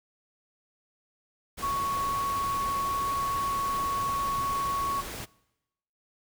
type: tone in noise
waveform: sine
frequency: 1111 Hz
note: C#6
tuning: 4 cents sharp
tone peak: -26 dBFS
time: 1.62-5.02 s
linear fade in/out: 20 ms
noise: pink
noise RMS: -38 dBFS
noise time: 1.57-5.26 s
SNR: +9 dB
effects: noise-tail reverb RT60 0.9 s tail -22 dB re dry